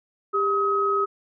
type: tone pair together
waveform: sine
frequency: 398.2 / 1270 Hz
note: G4 / D#6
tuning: +27 / +35 cents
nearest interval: octave + minor sixth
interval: 2008 cents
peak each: -24 / -21 dBFS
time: 0.33-1.06 s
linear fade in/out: 20 ms
effects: none